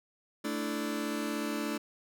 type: chord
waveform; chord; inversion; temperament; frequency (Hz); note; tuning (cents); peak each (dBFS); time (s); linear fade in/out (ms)
sawtooth; A suspended fourth; none; just; 220 / 293.3 / 330; A3 / D4 / E4; 0 / -2 / +2; -32 / -31 / -34; 0.44-1.78; 10
effects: none